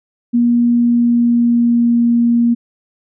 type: tone with pitch glide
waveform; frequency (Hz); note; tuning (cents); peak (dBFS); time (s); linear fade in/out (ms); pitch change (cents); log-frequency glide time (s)
sine; 238.5 to 236; A#3 to A#3; +40 to +22; -9; 0.33-2.55; 20; -18; 0.69-2.02
effects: none